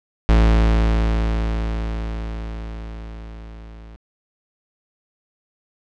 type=tone with level ramp; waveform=45% pulse; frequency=55 Hz; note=A1; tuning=in tune; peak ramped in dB=-10 to -38 dBFS; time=0.29-3.96 s; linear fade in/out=0 ms; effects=low-pass 4000 Hz 12 dB/octave